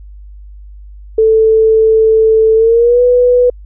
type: tone with pitch glide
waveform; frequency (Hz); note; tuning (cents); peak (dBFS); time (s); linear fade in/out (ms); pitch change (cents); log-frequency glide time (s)
sine; 441.7 to 492.9; A4 to B4; +7 to -3; -5; 1.18-3.5; 5; +190; 2.55-3.02
effects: added 50 Hz sine -30 dBFS peak until 3.65 s